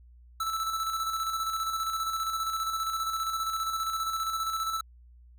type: tone with tremolo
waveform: square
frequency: 1318.5 Hz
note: E6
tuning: in tune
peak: -28 dBFS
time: 0.4-4.81 s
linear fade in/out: 5 ms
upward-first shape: square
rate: 15 Hz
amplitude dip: 40%
effects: added 60 Hz sine -51 dBFS peak until 5.38 s